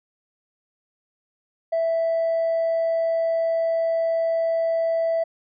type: tone with hard clipping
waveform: triangle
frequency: 659.3 Hz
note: E5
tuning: in tune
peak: -19 dBFS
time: 1.72-5.24 s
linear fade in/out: 10 ms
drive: 2 dB
effects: resampled to 11025 Hz